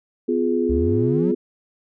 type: chord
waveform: sine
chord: F diminished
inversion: second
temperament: just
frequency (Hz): 251.4 / 349.2 / 419.1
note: Cb4 / F4 / Ab4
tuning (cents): +31 / 0 / +16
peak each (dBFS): -22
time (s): 0.28-1.35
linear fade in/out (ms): 10
type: exponential sweep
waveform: triangle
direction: up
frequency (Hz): 65.2 to 198.2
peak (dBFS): -19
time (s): 0.69-1.32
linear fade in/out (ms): 10
effects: none